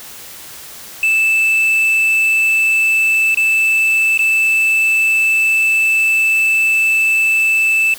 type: tone with dropouts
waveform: triangle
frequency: 2636 Hz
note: E7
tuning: 1 cent flat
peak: -9 dBFS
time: 1.03-7.94 s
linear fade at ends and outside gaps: 2 ms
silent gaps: 3.346-3.372 / 4.176-4.191 s
effects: white hiss -34 dBFS RMS until 7.98 s